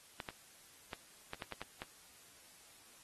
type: clicks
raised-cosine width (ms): 0.3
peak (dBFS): -26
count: 8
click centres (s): 0.202 / 0.288 / 0.932 / 1.334 / 1.422 / 1.523 / 1.616 / 1.819
effects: white hiss -61 dBFS RMS until 3.03 s + AAC 32 kbps